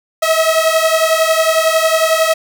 sawtooth beating tone pair, 638 / 649 Hz, D#5 / E5, +43 / -27 cents, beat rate 11 Hz, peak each -10 dBFS, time 0.22-2.34 s, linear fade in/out 10 ms, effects none

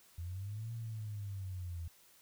sine linear two-way sweep, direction up then down, 82.41 to 116.54 to 82.41 Hz, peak -39 dBFS, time 0.18-1.88 s, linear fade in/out 5 ms, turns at 0.72 s, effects white hiss -64 dBFS RMS until 2.21 s

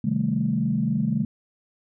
sine chord, A half-diminished seventh, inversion first, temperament equal, 130.81 / 155.56 / 196 / 220 Hz, C3 / Eb3 / G3 / A3, 0 / 0 / 0 / 0 cents, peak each -28 / -27 / -26 / -24 dBFS, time 0.04-1.25 s, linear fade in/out 5 ms, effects tanh soft clip ceiling -10 dBFS

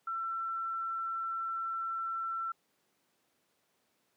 sine tone, 1344 Hz, E6, 33 cents sharp, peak -33 dBFS, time 0.07-2.52 s, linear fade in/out 5 ms, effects pink hiss -75 dBFS RMS until 4.16 s + high-pass 200 Hz 12 dB/octave

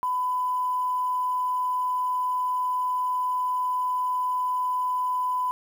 sine tone with quantisation, 1002 Hz, B5, 25 cents sharp, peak -23 dBFS, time 0.03-5.51 s, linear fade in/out 0 ms, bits 8, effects none

